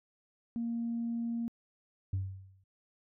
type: tone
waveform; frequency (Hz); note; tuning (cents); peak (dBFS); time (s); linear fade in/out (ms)
sine; 233.1; A#3; 0; -31; 0.56-1.48; 0
type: tone with exponential decay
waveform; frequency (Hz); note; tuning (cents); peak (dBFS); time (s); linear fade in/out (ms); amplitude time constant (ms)
sine; 95.6; G2; -43; -26; 2.13-2.64; 5; 110
effects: tanh soft clip ceiling -27 dBFS